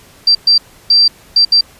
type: tone bursts at uneven times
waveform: sine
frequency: 4700 Hz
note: D8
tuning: 1 cent sharp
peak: -5 dBFS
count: 5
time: 0.27-0.35 / 0.47-0.58 / 0.9-1.08 / 1.36-1.45 / 1.52-1.61 s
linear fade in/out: 5 ms
effects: pink hiss -43 dBFS RMS until 1.79 s + resampled to 32000 Hz